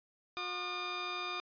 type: tone pair together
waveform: 15% pulse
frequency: 360 / 1211 Hz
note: F#4 / D#6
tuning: -47 / -47 cents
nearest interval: octave + major sixth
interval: 2100 cents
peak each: -36 / -31 dBFS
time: 0.37-1.4 s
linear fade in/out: 0 ms
effects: resampled to 11025 Hz